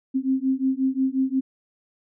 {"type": "beating tone pair", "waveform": "sine", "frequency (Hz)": [261.6, 267.2], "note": ["C4", "C4"], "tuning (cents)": [0, 36], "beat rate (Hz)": 5.6, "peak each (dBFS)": -23, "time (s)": [0.14, 1.41], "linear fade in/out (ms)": 20, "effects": []}